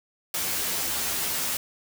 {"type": "noise with comb filter", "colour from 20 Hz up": "white", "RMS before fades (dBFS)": -28, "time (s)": [0.34, 1.57], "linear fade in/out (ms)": 2, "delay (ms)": 12, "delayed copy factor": 1, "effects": []}